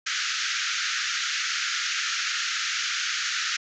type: band-pass noise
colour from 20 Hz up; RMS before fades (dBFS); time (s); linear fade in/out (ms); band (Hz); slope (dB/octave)
pink; -28; 0.06-3.57; 10; 1300 to 6900; 96
effects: none